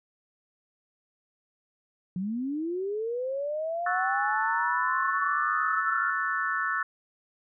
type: linear sweep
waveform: sine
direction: up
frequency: 174.61 to 1401 Hz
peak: -28 dBFS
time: 2.16-6.1 s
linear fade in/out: 2 ms
type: chord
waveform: sine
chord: F# minor seventh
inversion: second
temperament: equal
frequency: 1108.7 / 1318.5 / 1480 / 1760 Hz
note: C#6 / E6 / F#6 / A6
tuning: 0 / 0 / 0 / 0 cents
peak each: -33 / -31 / -31 / -31 dBFS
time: 3.86-6.83 s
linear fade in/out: 5 ms
effects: none